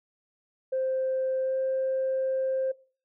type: tone with pitch glide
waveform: sine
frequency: 523.3 to 526.9 Hz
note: C5 to C5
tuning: 0 to +12 cents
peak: -24 dBFS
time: 0.72-2.72 s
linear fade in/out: 10 ms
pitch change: +12 cents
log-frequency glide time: 1.42-1.56 s
effects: noise-tail reverb RT60 0.4 s tail -21 dB re dry + tanh soft clip ceiling -21 dBFS